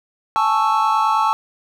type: chord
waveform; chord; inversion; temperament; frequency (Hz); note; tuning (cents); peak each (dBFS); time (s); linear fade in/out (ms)
triangle; A major seventh; third; equal; 830.6 / 880 / 1108.7 / 1318.5; G#5 / A5 / C#6 / E6; 0 / 0 / 0 / 0; -22 / -16 / -18 / -19; 0.36-1.33; 0
effects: none